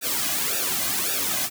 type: noise with flanger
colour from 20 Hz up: white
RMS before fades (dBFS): -25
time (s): 0.01-1.5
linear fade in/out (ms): 50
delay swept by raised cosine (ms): 0.94 to 2.24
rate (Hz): 1.8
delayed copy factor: -0.85
effects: none

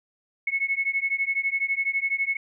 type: beating tone pair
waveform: sine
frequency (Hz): 2190 / 2202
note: C#7 / C#7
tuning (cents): -22 / -12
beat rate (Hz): 12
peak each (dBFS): -26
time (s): 0.47-2.37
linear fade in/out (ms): 5
effects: none

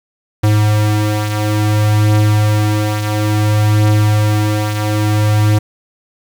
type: beating tone pair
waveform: square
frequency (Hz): 105.8 / 106.38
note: G#2 / G#2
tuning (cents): +33 / +42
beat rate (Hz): 0.58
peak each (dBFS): -12 / -19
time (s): 0.43-5.59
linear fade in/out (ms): 10
effects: 7-bit

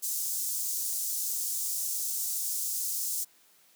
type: high-pass noise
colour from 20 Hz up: pink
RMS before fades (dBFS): -32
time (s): 0.02-3.25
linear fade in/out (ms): 20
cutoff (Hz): 6300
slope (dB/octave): 24
effects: white hiss -62 dBFS RMS until 3.75 s + high-pass 150 Hz 12 dB/octave

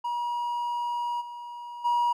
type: tone with level steps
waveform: triangle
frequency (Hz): 958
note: A#5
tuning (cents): +47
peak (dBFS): -25 / -35 / -19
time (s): 0.04-2.13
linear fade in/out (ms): 10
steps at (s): 1.2 / 1.84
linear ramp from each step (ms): 20
effects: tanh soft clip ceiling -15 dBFS

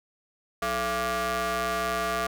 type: ring-modulated tone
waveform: sawtooth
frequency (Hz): 246.9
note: B3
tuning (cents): 0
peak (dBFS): -19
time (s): 0.62-2.27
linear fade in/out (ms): 5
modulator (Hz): 925
effects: none

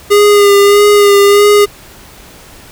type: tone with vibrato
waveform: square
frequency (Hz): 407.4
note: G#4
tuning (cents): -33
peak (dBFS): -4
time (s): 0.1-1.66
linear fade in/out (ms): 20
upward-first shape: sine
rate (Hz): 1.6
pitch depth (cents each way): 26
effects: pink hiss -36 dBFS RMS until 2.71 s

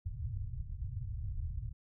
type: low-pass noise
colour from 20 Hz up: white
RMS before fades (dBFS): -39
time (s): 0.05-1.73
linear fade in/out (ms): 10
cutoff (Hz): 120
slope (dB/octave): 48
effects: none

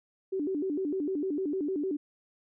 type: tone with vibrato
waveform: sine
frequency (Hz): 334.5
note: E4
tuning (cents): +25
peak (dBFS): -28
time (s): 0.32-1.97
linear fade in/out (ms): 10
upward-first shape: square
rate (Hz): 6.6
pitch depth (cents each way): 230
effects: none

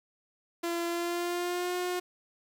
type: tone with pitch glide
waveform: sawtooth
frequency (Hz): 340.9 to 359.1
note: F4 to F4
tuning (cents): -42 to +48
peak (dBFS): -26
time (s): 0.63-2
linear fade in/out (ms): 10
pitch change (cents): +90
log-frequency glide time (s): 0.86-1.75
effects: 9-bit

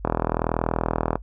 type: click train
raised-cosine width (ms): 1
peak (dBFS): -7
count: 46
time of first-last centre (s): 0.05-1.156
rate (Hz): 40.7
effects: noise-tail reverb RT60 0.1 s tail -21 dB re dry + added 50 Hz sine -36 dBFS peak until 1.22 s

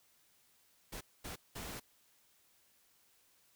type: noise bursts at uneven times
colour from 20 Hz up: pink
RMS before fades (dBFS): -45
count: 3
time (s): 0.92-1.01 / 1.24-1.36 / 1.55-1.8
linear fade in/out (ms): 10
effects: white hiss -70 dBFS RMS until 3.55 s

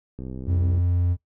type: click train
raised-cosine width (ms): 3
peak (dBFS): -22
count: 39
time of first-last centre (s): 0.19-0.779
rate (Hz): 64.5
type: tone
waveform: triangle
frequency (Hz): 88.2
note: F2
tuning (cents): +18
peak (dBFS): -17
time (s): 0.46-1.17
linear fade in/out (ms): 50
effects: noise-tail reverb RT60 0.1 s tail -17 dB re dry

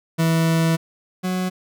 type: tone pair in turn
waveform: 40% pulse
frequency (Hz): 163.6 / 184.07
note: E3 / F#3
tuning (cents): -13 / -9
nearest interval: major second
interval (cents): 204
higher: second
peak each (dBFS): -15 / -20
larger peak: first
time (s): 0.18-0.77 / 1.23-1.5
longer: first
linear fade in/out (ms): 20
effects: none

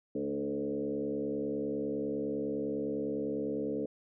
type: tone with frequency modulation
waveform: sine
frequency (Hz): 365.9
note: F#4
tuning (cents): -19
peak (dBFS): -31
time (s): 0.15-3.86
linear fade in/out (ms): 5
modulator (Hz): 69.9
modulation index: 2.2
effects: none

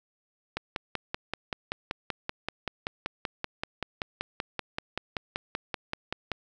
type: click train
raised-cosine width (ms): 0.3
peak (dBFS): -14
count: 31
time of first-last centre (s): 0.57-6.317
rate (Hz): 5.22
effects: none

